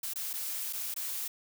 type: noise with dropouts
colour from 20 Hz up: blue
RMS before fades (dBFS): -36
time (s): 0.03-1.28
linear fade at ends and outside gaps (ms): 5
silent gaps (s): 0.136-0.157 / 0.332-0.336 / 0.727-0.732 / 0.942-0.962
effects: none